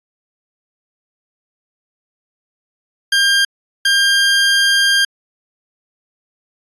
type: tone bursts at uneven times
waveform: 20% pulse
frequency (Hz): 1600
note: G6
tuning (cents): +35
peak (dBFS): -6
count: 2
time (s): 3.12-3.45 / 3.85-5.05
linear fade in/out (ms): 5
effects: resampled to 24000 Hz